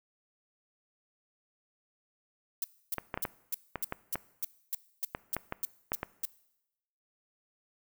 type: noise bursts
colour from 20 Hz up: violet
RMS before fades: -32 dBFS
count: 13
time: 2.62-6.253 s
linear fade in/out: 2 ms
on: 21 ms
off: 280 ms
type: clicks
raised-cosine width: 0.5 ms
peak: -18 dBFS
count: 12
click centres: 2.983 / 3.142 / 3.175 / 3.252 / 3.757 / 3.924 / 4.156 / 5.149 / 5.366 / 5.524 / 5.919 / 6.031 s
effects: noise-tail reverb RT60 0.9 s tail -20 dB re dry